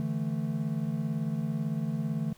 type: chord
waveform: triangle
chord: D suspended second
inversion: none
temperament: equal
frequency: 146.83 / 164.81 / 220 Hz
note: D3 / E3 / A3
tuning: 0 / 0 / 0 cents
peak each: -31 dBFS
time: 0-2.33 s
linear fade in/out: 0 ms
effects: pink hiss -59 dBFS RMS until 2.37 s